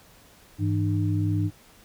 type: tone cluster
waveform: sine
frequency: 101.9 / 164.1 / 301.9 Hz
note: G#2 / E3 / D4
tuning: -32 / -8 / +48 cents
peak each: -23 / -30 / -28 dBFS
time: 0.58-1.51 s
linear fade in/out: 50 ms
effects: pink hiss -54 dBFS RMS until 1.84 s